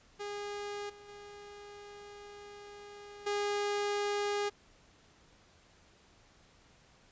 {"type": "tone with level steps", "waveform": "sawtooth", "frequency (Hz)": 409.6, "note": "G#4", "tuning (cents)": -24, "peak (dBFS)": [-34, -48, -44, -27], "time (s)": [0.19, 4.5], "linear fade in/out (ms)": 20, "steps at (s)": [0.89, 1.08, 3.26], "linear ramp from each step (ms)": 10, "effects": ["pink hiss -63 dBFS RMS until 7.11 s", "resampled to 16000 Hz"]}